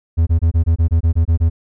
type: tone bursts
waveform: triangle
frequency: 82.41 Hz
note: E2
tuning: in tune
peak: -8 dBFS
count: 11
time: 0.17-1.499 s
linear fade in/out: 20 ms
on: 99 ms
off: 24 ms
effects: none